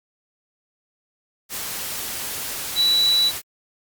sine tone in noise, 3939 Hz, B7, 5 cents flat, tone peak -15 dBFS, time 2.75-3.32 s, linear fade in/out 50 ms, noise white, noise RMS -29 dBFS, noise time 1.49-3.42 s, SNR +11 dB, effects Opus 48 kbps

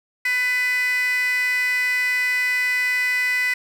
15% pulse tone with high-pass filter, 499.3 Hz, B4, 19 cents sharp, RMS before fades -21 dBFS, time 0.25-3.54 s, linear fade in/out 5 ms, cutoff 2100 Hz, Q 8.7, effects none

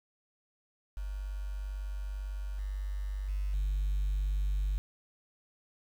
sine tone with level steps, 49 Hz, G1, in tune, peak -34 / -32 / -29 / -26 dBFS, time 0.97-4.78 s, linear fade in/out 0 ms, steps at 2.58 / 3.28 / 3.53 s, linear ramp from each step 10 ms, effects tanh soft clip ceiling -25 dBFS + 9-bit

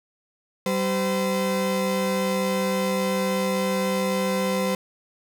35% pulse tone pair together, 192.3 / 513.4 Hz, G3 / C5, -33 / -33 cents, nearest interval octave + perfect fourth, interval 1700 cents, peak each -23 dBFS, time 0.66-4.75 s, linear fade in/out 2 ms, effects none

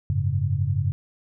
sine chord, F# suspended second, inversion none, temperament just, 92.5 / 104.06 / 138.75 Hz, F#2 / G#2 / C#3, 0 / +4 / +2 cents, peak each -25 dBFS, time 0.1-0.92 s, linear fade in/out 0 ms, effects none

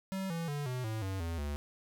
square tone with pitch steps, 191.6 / 166.8 / 145.21 / 126.41 / 110.05 / 95.8 / 83.4 / 72.6 Hz, G3 / E3 / D3 / B2 / A2 / G2 / E2 / D2, -39 / +21 / -19 / +41 / +1 / -39 / +21 / -19 cents, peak -35 dBFS, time 0.12-1.56 s, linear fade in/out 0 ms, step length 180 ms, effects none

